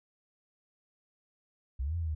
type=linear two-way sweep; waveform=sine; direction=up then down; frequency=59.7 to 86.5 to 75.1 Hz; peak=-30 dBFS; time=1.79-2.15 s; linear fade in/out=10 ms; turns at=1.96 s; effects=none